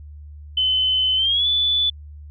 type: tone with pitch glide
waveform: sine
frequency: 3041 to 3473 Hz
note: F#7 to A7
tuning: +47 to -23 cents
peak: -16 dBFS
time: 0.57-1.9 s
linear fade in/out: 5 ms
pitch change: +230 cents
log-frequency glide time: 1.16-1.47 s
effects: added 74 Hz sine -36 dBFS peak until 2.3 s